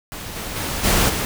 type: noise with level steps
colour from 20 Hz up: pink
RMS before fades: -32 / -29 / -25 / -17 / -23 dBFS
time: 0.12-1.25 s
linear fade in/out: 0 ms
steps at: 0.35 / 0.55 / 0.83 / 1.08 s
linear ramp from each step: 20 ms
effects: none